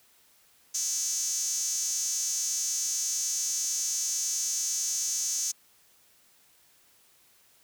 sawtooth tone with high-pass filter, 329.1 Hz, E4, 3 cents flat, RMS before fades -30 dBFS, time 0.74-5.52 s, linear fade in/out 10 ms, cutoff 6300 Hz, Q 7.7, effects white hiss -62 dBFS RMS until 7.63 s

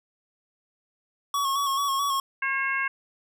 square tone with vibrato, 1108.7 Hz, C#6, in tune, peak -24 dBFS, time 1.34-2.2 s, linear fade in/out 2 ms, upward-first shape square, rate 4.6 Hz, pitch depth 34 cents each way
harmonic tone, 540 Hz, C#5, 45 cents flat, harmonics 2 / 3 / 4 / 5, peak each -31 / -27 / -29 / -34 dBFS, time 2.42-2.88 s, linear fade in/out 5 ms
effects none

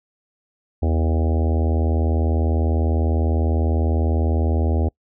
harmonic tone, 80 Hz, D#2, 49 cents sharp, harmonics 1 / 3 / 4 / 5 / 6 / 7 / 8 / 9 / 10, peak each -17 / -27 / -29 / -31 / -33 / -34 / -35 / -36 / -37 dBFS, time 0.82-4.89 s, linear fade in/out 10 ms, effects noise-tail reverb RT60 0.1 s tail -26 dB re dry

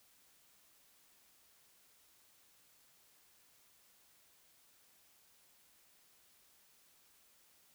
silence, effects white hiss -68 dBFS RMS until 7.74 s

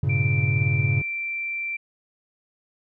triangle chord, G diminished, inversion none, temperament equal with one note detuned, 99.54 / 116.54 / 138.59 Hz, G2 / Bb2 / Db3, +27 / 0 / 0 cents, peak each -22 / -23 / -21 dBFS, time 0.03-1.02 s, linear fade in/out 5 ms
sine tone, 2349 Hz, D7, in tune, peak -26 dBFS, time 0.09-1.77 s, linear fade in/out 10 ms
effects none

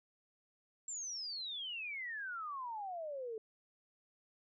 sine exponential sweep, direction down, 7550 to 428.7 Hz, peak -40 dBFS, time 0.88-3.38 s, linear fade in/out 2 ms, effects none

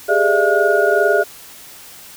sine tone cluster, 400.2 / 422.6 / 599 / 676 / 1442 Hz, G4 / G#4 / D5 / E5 / F#6, +36 / +30 / +34 / +43 / -45 cents, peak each -18 dBFS, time 0.08-1.24 s, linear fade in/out 20 ms, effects white hiss -39 dBFS RMS until 2.16 s

